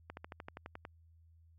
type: slowing click train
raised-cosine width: 0.5 ms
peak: -29 dBFS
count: 10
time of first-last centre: 0.1-0.851 s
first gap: 71 ms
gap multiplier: 1.04
effects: added 82 Hz sine -60 dBFS peak until 1.58 s + MP3 96 kbps